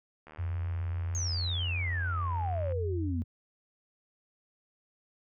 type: click train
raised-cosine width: 0.5 ms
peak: -34 dBFS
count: 190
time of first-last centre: 0.27-2.721 s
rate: 77.1 Hz
type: tone with vibrato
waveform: sine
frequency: 88.1 Hz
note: F2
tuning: 16 cents sharp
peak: -30 dBFS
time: 0.38-3.24 s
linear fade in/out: 20 ms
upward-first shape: sine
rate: 7.2 Hz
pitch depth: 16 cents each way
type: exponential sweep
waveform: sine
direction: down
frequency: 6645 to 230 Hz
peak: -33 dBFS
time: 1.15-3.22 s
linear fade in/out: 0 ms
effects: none